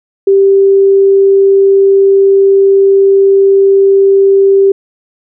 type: tone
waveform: sine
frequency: 392 Hz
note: G4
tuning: in tune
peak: -3 dBFS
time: 0.27-4.72 s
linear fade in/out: 5 ms
effects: none